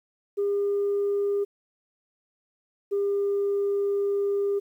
sine tone pair in turn, 403.7 / 401.5 Hz, G#4 / G4, -49 / +41 cents, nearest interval unison, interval 10 cents, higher first, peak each -21 dBFS, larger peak neither, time 0.37-1.45 / 2.91-4.6 s, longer second, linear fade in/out 20 ms, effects tanh soft clip ceiling -19 dBFS + 10-bit

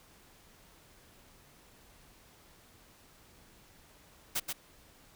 white noise with echo, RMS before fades -32 dBFS, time 4.35-4.4 s, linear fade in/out 10 ms, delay 130 ms, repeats 1, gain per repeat -4 dB, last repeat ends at 4.53 s, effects pink hiss -60 dBFS RMS until 5.15 s

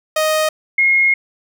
sawtooth / sine tone pair in turn, 623 / 2152 Hz, D#5 / C7, +2 / +48 cents, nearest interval octave + major sixth, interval 2146 cents, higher second, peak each -10 dBFS, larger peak neither, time 0.16-0.49 / 0.78-1.14 s, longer second, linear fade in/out 5 ms, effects none

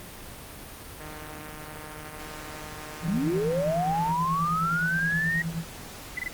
click train, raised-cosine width 0.5 ms, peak -27 dBFS, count 478, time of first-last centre 1-4.118 s, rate 153 Hz
sine tone with tremolo, 164.81 Hz, E3, in tune, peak -26 dBFS, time 3.03-5.65 s, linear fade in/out 20 ms, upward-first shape sine, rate 9.5 Hz, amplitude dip 75%
sine linear sweep, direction up, 174.61 to 1900 Hz, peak -24 dBFS, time 3.08-5.42 s, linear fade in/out 2 ms
sine tone bursts, 2008 Hz, B6, 28 cents sharp, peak -27 dBFS, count 3, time 6.17-6.281 s, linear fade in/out 5 ms, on 23 ms, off 21 ms
effects pink hiss -42 dBFS RMS until 6.33 s + Opus 32 kbps

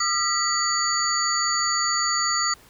sine tone cluster, 1214 / 1359 / 1954 / 4567 / 6830 Hz, D#6 / F6 / B6 / D8 / G#8, -43 / -48 / -19 / -49 / +48 cents, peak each -26 / -29 / -29 / -25 / -27 dBFS, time 0-2.54 s, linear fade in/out 5 ms, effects pink hiss -52 dBFS RMS until 2.69 s

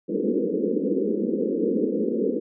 white band-pass noise, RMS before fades -24 dBFS, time 0.08-2.4 s, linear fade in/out 20 ms, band 190 to 500 Hz, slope 96 dB/octave, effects none

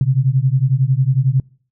sine beating tone pair, 126.9 / 137.9 Hz, B2 / C#3, +47 / -9 cents, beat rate 11 Hz, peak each -15 dBFS, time 0.01-1.4 s, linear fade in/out 2 ms, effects noise-tail reverb RT60 0.5 s tail -26 dB re dry

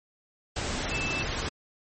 sine tone in noise, 2637 Hz, E7, in tune, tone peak -30 dBFS, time 0.91-1.23 s, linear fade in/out 5 ms, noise pink, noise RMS -31 dBFS, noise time 0.56-1.49 s, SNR -2 dB, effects MP3 32 kbps

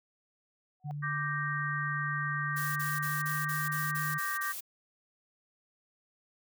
sine tone with exponential growth, 742 Hz, F#5, 5 cents sharp, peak -36 dBFS, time 0.8-0.91 s, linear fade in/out 0 ms, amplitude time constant 23 ms
sine tone with pitch glide, 146.2 to 150.74 Hz, D3 to D3, -7 to +45 cents, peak -35 dBFS, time 0.84-4.19 s, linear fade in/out 20 ms, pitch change +52 cents, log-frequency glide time 2.49-3.61 s
sine chord, G minor, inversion second, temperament equal, 1174.7 / 1568 / 1864.7 Hz, D6 / G6 / Bb6, 0 / 0 / 0 cents, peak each -36 dBFS, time 1.02-4.53 s, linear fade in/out 20 ms
blue noise bursts, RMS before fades -40 dBFS, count 9, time 2.56-4.608 s, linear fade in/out 10 ms, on 200 ms, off 31 ms
effects none

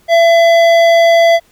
sine tone with hard clipping, 672 Hz, E5, 33 cents sharp, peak -7 dBFS, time 0.08-1.4 s, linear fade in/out 50 ms, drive 12 dB, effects pink hiss -51 dBFS RMS until 1.51 s

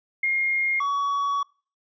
sine / triangle tone pair in turn, 2133 / 1127.8 Hz, C7 / C#6, +33 / +30 cents, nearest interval major seventh, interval 1103 cents, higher first, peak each -20 / -20 dBFS, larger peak neither, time 0.23-0.8 / 0.8-1.43 s, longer second, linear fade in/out 5 ms, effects noise-tail reverb RT60 0.4 s tail -23 dB re dry + resampled to 16000 Hz

